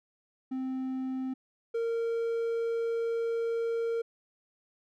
triangle tone pair in turn, 260.8 / 461.1 Hz, C4 / A#4, -5 / -19 cents, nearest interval minor seventh, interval 986 cents, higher second, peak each -29 / -26 dBFS, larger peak second, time 0.51-1.34 / 1.74-4.02 s, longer second, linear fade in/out 10 ms, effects none

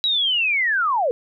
sine linear sweep, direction down, 3917 to 451.2 Hz, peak -17 dBFS, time 0.04-1.11 s, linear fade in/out 0 ms, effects none

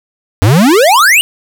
square exponential sweep, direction up, 88.4 to 2999 Hz, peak -5 dBFS, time 0.42-1.21 s, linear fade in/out 0 ms, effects none

